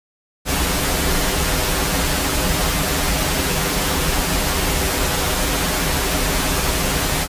pink noise with comb filter, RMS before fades -19 dBFS, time 0.45-7.28 s, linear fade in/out 50 ms, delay 8.9 ms, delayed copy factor -0.7, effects resampled to 32000 Hz

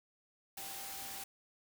sine tone in noise, 784 Hz, G5, in tune, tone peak -52 dBFS, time 0.57-1.24 s, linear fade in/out 5 ms, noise white, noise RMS -45 dBFS, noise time 0.57-1.24 s, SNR -10 dB, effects none

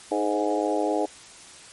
harmonic tone with a mistuned harmonic, 103.83 Hz, G#2, in tune, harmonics 3 / 4 / 5 / 6 / 7 / 8, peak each -27 / -28 / -29 / -30 / -30 / -31 dBFS, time 0.11-1.06 s, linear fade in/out 10 ms, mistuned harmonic 4, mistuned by +24 cents, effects white hiss -46 dBFS RMS until 1.72 s + MP3 48 kbps

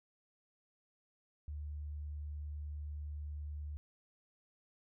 sine tone, 74.2 Hz, D2, 18 cents sharp, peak -40 dBFS, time 1.48-3.77 s, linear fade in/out 0 ms, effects none

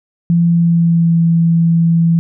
sine tone with pitch glide, 170.1 to 166.79 Hz, F3 to E3, -45 to +21 cents, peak -8 dBFS, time 0.3-2.19 s, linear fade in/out 0 ms, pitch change -34 cents, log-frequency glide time 0.44-1.18 s, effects none

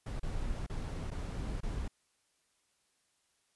brown noise with dropouts, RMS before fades -37 dBFS, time 0.06-1.88 s, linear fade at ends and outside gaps 5 ms, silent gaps 0.197-0.23 / 0.665-0.697 / 1.105-1.114 / 1.606-1.631 s, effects white hiss -75 dBFS RMS until 3.55 s + resampled to 24000 Hz

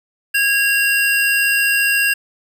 square tone pair together, 1640.5 / 2759 Hz, G#6 / F7, -22 / -22 cents, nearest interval major sixth, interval 900 cents, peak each -17 dBFS, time 0.34-2.14 s, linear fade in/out 10 ms, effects 8-bit

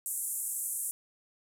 pink band-pass noise, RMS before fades -35 dBFS, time 0.06-0.91 s, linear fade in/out 0 ms, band 7900 to 13000 Hz, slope 48 dB/octave, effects none

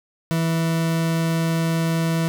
40% pulse tone, 164.1 Hz, E3, 8 cents flat, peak -18 dBFS, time 0.31-2.28 s, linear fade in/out 0 ms, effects none

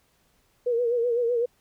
sine tone with vibrato, 476.3 Hz, A#4, 37 cents sharp, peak -21 dBFS, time 0.66-1.46 s, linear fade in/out 10 ms, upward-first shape sine, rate 7.9 Hz, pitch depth 64 cents each way, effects pink hiss -66 dBFS RMS until 1.6 s

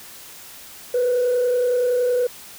sine tone with frequency modulation, 493.9 Hz, B4, in tune, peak -15 dBFS, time 0.94-2.27 s, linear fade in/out 5 ms, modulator 30.7 Hz, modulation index 0.36, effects tanh soft clip ceiling -14 dBFS + white hiss -41 dBFS RMS until 2.58 s

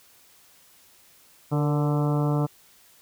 harmonic tone with a mistuned harmonic, 146.83 Hz, D3, in tune, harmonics 1 / 2 / 3 / 4 / 5 / 6 / 7 / 8 / 9, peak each -22 / -28 / -32 / -34 / -36 / -38 / -39 / -40 / -41 dBFS, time 1.51-2.47 s, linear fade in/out 20 ms, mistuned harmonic 3, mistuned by +49 cents, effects white hiss -56 dBFS RMS until 3.01 s

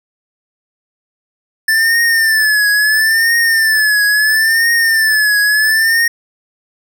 square tone with vibrato, 1760 Hz, A6, in tune, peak -10 dBFS, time 1.68-6.08 s, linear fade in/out 5 ms, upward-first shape triangle, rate 0.74 Hz, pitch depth 100 cents each way, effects none

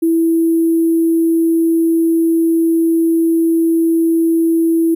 sine tone with sample-and-hold, 329.6 Hz, E4, in tune, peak -10 dBFS, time 0.02-4.95 s, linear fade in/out 10 ms, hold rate 11025 Hz, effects none

